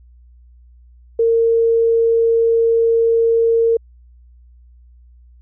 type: tone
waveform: sine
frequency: 458.4 Hz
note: A#4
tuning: 29 cents flat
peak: -11 dBFS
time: 1.19-3.77 s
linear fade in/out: 5 ms
effects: added 60 Hz sine -43 dBFS peak until 5.41 s